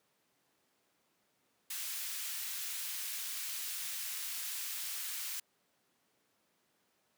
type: high-pass noise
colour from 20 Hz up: white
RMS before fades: -40 dBFS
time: 1.7-5.4 s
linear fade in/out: 5 ms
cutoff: 1700 Hz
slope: 12 dB/octave
effects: pink hiss -75 dBFS RMS until 7.17 s + high-pass 200 Hz 12 dB/octave